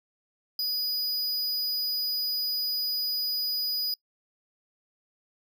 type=tone; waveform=square; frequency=4940 Hz; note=D#8; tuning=13 cents flat; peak=-27 dBFS; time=0.59-3.94 s; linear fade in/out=2 ms; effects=noise-tail reverb RT60 0.1 s tail -22 dB re dry